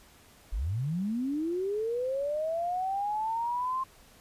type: linear sweep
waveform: sine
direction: up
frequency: 38.12 to 1061 Hz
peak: -28 dBFS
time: 0.52-3.84 s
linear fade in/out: 10 ms
effects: pink hiss -57 dBFS RMS until 4.2 s + resampled to 32000 Hz

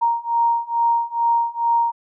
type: beating tone pair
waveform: sine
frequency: 932.3 / 934.6 Hz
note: A#5 / A#5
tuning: 0 / +4 cents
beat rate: 2.3 Hz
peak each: -20 / -19 dBFS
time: 0.01-1.92 s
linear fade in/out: 20 ms
effects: none

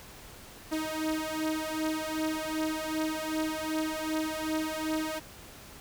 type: beating tone pair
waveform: sawtooth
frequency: 312.3 / 314.9 Hz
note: D#4 / D#4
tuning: +7 / +21 cents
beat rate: 2.6 Hz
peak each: -29 dBFS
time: 0.71-5.2 s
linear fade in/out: 20 ms
effects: pink hiss -49 dBFS RMS until 5.8 s

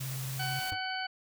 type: tone with vibrato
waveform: sine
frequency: 132.1 Hz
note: C3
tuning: 17 cents sharp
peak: -35 dBFS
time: 0-0.6 s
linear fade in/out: 10 ms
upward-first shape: sine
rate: 18 Hz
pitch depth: 50 cents each way
type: noise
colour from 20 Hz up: white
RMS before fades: -42 dBFS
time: 0-0.71 s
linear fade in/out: 10 ms
type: harmonic tone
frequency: 752 Hz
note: F#5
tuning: 28 cents sharp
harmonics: 1 / 2 / 3 / 4 / 6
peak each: -37 / -37 / -43 / -41 / -41 dBFS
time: 0.39-1.07 s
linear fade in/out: 10 ms
type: tone with exponential decay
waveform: square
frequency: 100.5 Hz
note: G2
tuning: 44 cents sharp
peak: -33 dBFS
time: 0.72-0.8 s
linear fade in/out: 0 ms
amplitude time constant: 17 ms
effects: none

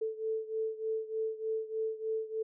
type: beating tone pair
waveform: sine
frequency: 440 / 443.3 Hz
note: A4 / A4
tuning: 0 / +13 cents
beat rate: 3.3 Hz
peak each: -34 / -37 dBFS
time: 0.01-2.43 s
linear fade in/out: 10 ms
effects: none

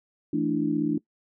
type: harmonic tone with a mistuned harmonic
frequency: 55 Hz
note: A1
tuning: in tune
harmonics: 3 / 4 / 5 / 6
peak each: -32 / -30 / -24 / -30 dBFS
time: 0.33-0.98 s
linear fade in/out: 5 ms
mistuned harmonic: 5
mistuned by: +110 cents
effects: noise-tail reverb RT60 0.1 s tail -21 dB re dry

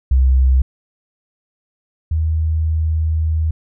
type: tone pair in turn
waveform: sine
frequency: 65.1 / 79.4 Hz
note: C2 / D#2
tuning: -8 / +36 cents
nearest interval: minor third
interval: 344 cents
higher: second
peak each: -9 / -14 dBFS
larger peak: first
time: 0.11-0.62 / 2.11-3.51 s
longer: second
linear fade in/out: 5 ms
effects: none

